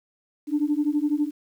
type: beating tone pair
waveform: sine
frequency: 290 / 302 Hz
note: D4 / D4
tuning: -22 / +48 cents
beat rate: 12 Hz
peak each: -23 / -23 dBFS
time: 0.47-1.31 s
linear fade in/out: 50 ms
effects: tanh soft clip ceiling -13 dBFS + 9-bit